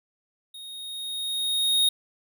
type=tone with level ramp; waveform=square; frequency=3729 Hz; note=A#7; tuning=in tune; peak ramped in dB=-40 to -18 dBFS; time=0.54-1.89 s; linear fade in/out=5 ms; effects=none